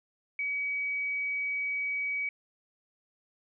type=tone; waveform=sine; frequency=2270 Hz; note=C#7; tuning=41 cents sharp; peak=-29 dBFS; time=0.39-2.29 s; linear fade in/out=2 ms; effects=none